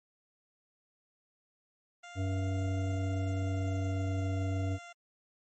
15% pulse tone with pitch glide, 698.5 to 692.9 Hz, F5 to F5, 0 to -14 cents, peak -40 dBFS, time 2.03-4.93 s, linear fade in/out 10 ms, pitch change -14 cents, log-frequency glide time 2.4-4.39 s
harmonic tone, 95.2 Hz, F#2, 50 cents sharp, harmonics 1 / 3 / 5 / 7, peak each -30 / -38 / -46 / -43 dBFS, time 2.15-4.79 s, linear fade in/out 50 ms
effects MP3 32 kbps

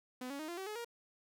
sawtooth tone with pitch steps, 252.4 / 280.1 / 310.7 / 344.8 / 382.6 / 424.5 / 471 Hz, B3 / C#4 / D#4 / F4 / G4 / G#4 / A#4, +38 / +18 / -2 / -22 / -42 / +38 / +18 cents, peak -37 dBFS, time 0.21-0.847 s, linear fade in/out 5 ms, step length 91 ms, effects none

